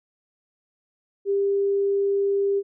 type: tone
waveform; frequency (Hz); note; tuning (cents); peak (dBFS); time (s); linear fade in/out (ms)
sine; 398; G4; +26; -19; 1.25-2.63; 50
effects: none